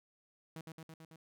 sawtooth tone with echo, 160.8 Hz, E3, 43 cents flat, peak -40 dBFS, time 0.56-0.61 s, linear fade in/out 2 ms, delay 110 ms, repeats 5, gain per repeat -2 dB, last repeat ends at 1.16 s, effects none

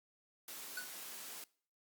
white high-pass noise, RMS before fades -48 dBFS, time 0.48-1.44 s, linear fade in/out 2 ms, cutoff 190 Hz, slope 24 dB/octave
square tone with exponential decay, 1480 Hz, F#6, in tune, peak -38 dBFS, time 0.77-0.91 s, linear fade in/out 5 ms, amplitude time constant 30 ms
effects noise-tail reverb RT60 0.5 s tail -23 dB re dry + Opus 48 kbps

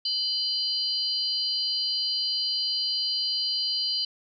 sine tone cluster, 3014 / 4143 / 4740 Hz, F#7 / C8 / D8, +31 / -18 / +15 cents, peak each -32 / -30 / -27 dBFS, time 0.05-4.05 s, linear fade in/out 5 ms, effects none

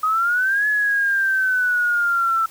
sine exponential two-way sweep, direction up then down, 1244.5 to 1709 to 1326 Hz, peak -16 dBFS, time 0.03-2.46 s, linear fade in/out 5 ms, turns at 0.67 s, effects white hiss -45 dBFS RMS until 2.5 s

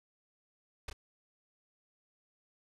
pink noise with echo, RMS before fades -39 dBFS, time 0.88-0.9 s, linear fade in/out 5 ms, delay 30 ms, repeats 1, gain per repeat -6 dB, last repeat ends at 0.93 s, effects low-pass 8000 Hz 12 dB/octave

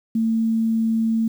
sine tone, 224.7 Hz, A3, 37 cents sharp, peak -17 dBFS, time 0.15-1.28 s, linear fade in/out 5 ms, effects 8-bit

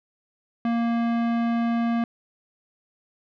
sine tone with tanh clipping, 233.1 Hz, A#3, in tune, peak -23 dBFS, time 0.65-2.04 s, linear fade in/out 2 ms, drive 18 dB, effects none

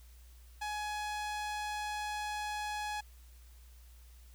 sawtooth tone with low-pass filter, 840 Hz, G#5, 19 cents sharp, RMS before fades -38 dBFS, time 0.61-3.01 s, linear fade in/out 10 ms, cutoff 11000 Hz, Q 0.53, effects added 60 Hz sine -53 dBFS peak until 4.34 s + white hiss -65 dBFS RMS until 4.34 s

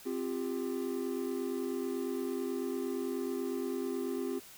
triangle chord, C suspended fourth, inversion none, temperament equal with one note detuned, 261.6 / 349.2 / 398.2 Hz, C4 / F4 / G4, 0 / 0 / +27 cents, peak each -35 / -36 / -35 dBFS, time 0.05-4.4 s, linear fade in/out 20 ms, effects white hiss -53 dBFS RMS until 4.57 s

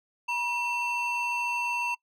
triangle ring-modulated tone, 1827 Hz, A#6, 35 cents flat, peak -22 dBFS, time 0.28-1.95 s, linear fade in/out 10 ms, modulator 867 Hz, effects noise-tail reverb RT60 0.1 s tail -23 dB re dry

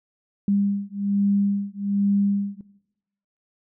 sine beating tone pair, 200 / 201.2 Hz, G3 / G3, +35 / +45 cents, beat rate 1.2 Hz, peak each -23 / -23 dBFS, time 0.48-2.61 s, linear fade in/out 2 ms, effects noise-tail reverb RT60 0.9 s tail -18 dB re dry

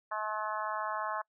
harmonic tone, 214.3 Hz, A3, 45 cents flat, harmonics 3 / 4 / 5 / 6 / 7 / 8, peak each -40 / -39 / -36 / -41 / -43 / -43 dBFS, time 0.11-1.22 s, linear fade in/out 10 ms, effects noise-tail reverb RT60 0.1 s tail -26 dB re dry

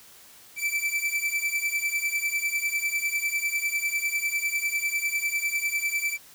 45% pulse beating tone pair, 2321 / 2331 Hz, D7 / D7, -21 / -14 cents, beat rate 10 Hz, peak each -28 dBFS, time 0.56-6.18 s, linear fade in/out 50 ms, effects white hiss -51 dBFS RMS until 6.34 s

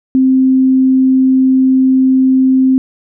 sine tone, 261.6 Hz, C4, in tune, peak -6 dBFS, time 0.15-2.78 s, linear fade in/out 0 ms, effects none

